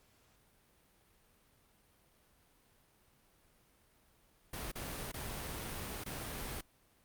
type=noise with dropouts; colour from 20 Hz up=pink; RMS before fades=-42 dBFS; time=4.53-6.61 s; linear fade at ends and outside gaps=5 ms; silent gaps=4.717-4.754 / 5.118-5.14 / 6.039-6.06 s; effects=pink hiss -69 dBFS RMS until 7.04 s + Opus 48 kbps